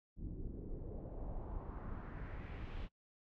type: noise with low-pass filter sweep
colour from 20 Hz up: brown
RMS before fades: -45 dBFS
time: 0.16-2.89 s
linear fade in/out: 50 ms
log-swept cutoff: 250 to 3300 Hz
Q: 2
effects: noise-tail reverb RT60 0.1 s tail -23 dB re dry